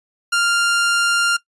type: tone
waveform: sawtooth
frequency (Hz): 1396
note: F6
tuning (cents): -1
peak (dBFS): -11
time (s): 0.32-1.37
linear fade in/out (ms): 10
effects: noise-tail reverb RT60 0.1 s tail -19 dB re dry + resampled to 24000 Hz